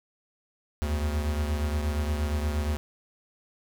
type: beating tone pair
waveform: square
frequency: 74 / 82.5 Hz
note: D2 / E2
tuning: +14 / +2 cents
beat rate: 8.5 Hz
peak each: -27 / -34 dBFS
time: 0.82-2.77 s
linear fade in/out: 0 ms
effects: 10-bit